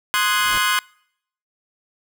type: chord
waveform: 25% pulse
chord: Ab dominant seventh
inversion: first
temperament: equal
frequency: 1046.5 / 1244.5 / 1480 / 1661.2 Hz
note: C6 / Eb6 / Gb6 / Ab6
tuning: 0 / 0 / 0 / 0 cents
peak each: -17 / -21 / -18 / -21 dBFS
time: 0.14-0.79 s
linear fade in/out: 0 ms
type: noise with exponential growth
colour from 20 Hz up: pink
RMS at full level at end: -29 dBFS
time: 0.19-0.58 s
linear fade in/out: 2 ms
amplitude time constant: 84 ms
effects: noise-tail reverb RT60 0.7 s tail -26 dB re dry